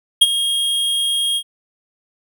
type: tone with ADSR envelope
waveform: square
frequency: 3254 Hz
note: G#7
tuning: 36 cents flat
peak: -5 dBFS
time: 0.21-1.43 s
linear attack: 11 ms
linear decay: 33 ms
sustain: -12 dB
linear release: 67 ms
effects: none